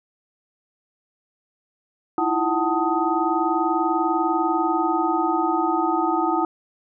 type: tone cluster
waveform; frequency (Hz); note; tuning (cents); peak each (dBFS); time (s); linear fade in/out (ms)
sine; 320 / 340.2 / 750 / 884 / 1252; D#4 / F4 / F#5 / A5 / D#6; +49 / -45 / +23 / +8 / +10; -25; 2.18-6.45; 2
effects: none